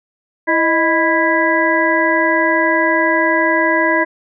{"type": "harmonic tone with a mistuned harmonic", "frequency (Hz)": 329.6, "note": "E4", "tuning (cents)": 0, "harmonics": [1, 2, 3, 5, 6], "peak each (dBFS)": [-18, -18, -18, -18, -18], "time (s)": [0.47, 4.05], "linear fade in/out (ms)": 20, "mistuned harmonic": 2, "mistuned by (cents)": -94, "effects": []}